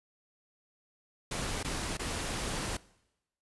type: noise with dropouts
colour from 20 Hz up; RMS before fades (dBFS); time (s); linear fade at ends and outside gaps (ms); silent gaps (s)
pink; -35; 1.31-2.77; 5; 1.63-1.645 / 1.971-1.993
effects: noise-tail reverb RT60 0.9 s tail -21 dB re dry + resampled to 24000 Hz